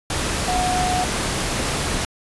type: tone in noise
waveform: sine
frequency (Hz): 730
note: F#5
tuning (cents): -24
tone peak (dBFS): -20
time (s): 0.48-1.04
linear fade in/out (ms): 2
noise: pink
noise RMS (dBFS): -23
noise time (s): 0.1-2.05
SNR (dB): 0
effects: resampled to 24000 Hz